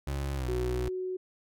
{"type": "tone with pitch glide", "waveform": "30% pulse", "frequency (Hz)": [69.3, 61.38], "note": ["C#2", "B1"], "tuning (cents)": [0, -10], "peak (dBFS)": -28, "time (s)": [0.07, 0.89], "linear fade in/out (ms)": 5, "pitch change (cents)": -210, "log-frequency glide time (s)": [0.35, 0.48]}
{"type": "tone", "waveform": "sine", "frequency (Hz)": 370, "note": "F#4", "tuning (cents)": 0, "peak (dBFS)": -31, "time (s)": [0.48, 1.17], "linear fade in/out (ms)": 10}
{"effects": []}